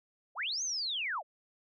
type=linear two-way sweep; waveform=sine; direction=up then down; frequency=508 to 6500 to 508 Hz; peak=-32 dBFS; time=0.35-1.23 s; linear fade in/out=50 ms; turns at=0.63 s; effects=none